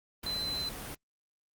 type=tone in noise; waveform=sine; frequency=4053 Hz; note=B7; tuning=44 cents sharp; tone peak=-32 dBFS; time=0.26-0.69 s; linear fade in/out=5 ms; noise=pink; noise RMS=-41 dBFS; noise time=0.23-0.95 s; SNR=+6 dB; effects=Opus 32 kbps

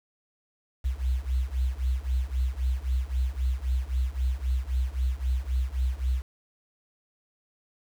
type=beating tone pair; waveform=sine; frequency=61.74 / 65.54 Hz; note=B1 / C2; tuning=0 / +4 cents; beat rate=3.8 Hz; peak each=-28 / -27 dBFS; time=0.84-6.23 s; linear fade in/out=20 ms; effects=8-bit

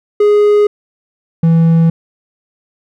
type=tone pair in turn; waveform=triangle; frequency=415.3 / 164.81 Hz; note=G#4 / E3; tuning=0 / 0 cents; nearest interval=octave + major third; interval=1600 cents; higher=first; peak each=-4 dBFS; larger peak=neither; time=0.2-0.67 / 1.43-1.9 s; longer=neither; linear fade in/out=5 ms; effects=none

